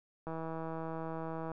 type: click train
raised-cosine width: 1 ms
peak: -27 dBFS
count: 203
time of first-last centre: 0.27-1.517 s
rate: 162 Hz
effects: none